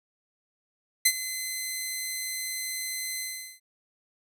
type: tone with ADSR envelope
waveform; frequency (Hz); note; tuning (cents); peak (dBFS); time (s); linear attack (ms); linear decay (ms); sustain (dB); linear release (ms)
10% pulse; 2047; C7; -38; -7; 1.05-3.6; 9; 59; -15; 400
effects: none